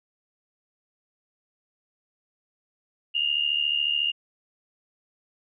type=tone pair together; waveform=sine; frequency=2794 / 2868 Hz; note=F7 / F7; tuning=0 / +45 cents; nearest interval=unison; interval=45 cents; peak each=-25 dBFS; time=3.14-4.12 s; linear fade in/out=20 ms; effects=none